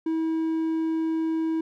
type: tone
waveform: triangle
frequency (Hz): 322.5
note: E4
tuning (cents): -38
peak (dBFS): -21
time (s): 0.06-1.61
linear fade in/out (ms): 5
effects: none